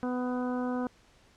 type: harmonic tone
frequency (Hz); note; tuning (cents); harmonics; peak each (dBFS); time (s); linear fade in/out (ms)
249.5; B3; +18; 1 / 2 / 3 / 4 / 5 / 6; -30 / -36 / -40 / -42 / -44 / -46; 0.03-0.87; 0
effects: pink hiss -61 dBFS RMS until 1.36 s + low-pass 7000 Hz 12 dB/octave